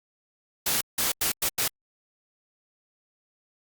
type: noise bursts at uneven times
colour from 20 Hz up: white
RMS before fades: -25 dBFS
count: 5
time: 0.66-0.81 / 0.98-1.12 / 1.21-1.32 / 1.42-1.49 / 1.58-1.68 s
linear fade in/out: 5 ms
effects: Opus 48 kbps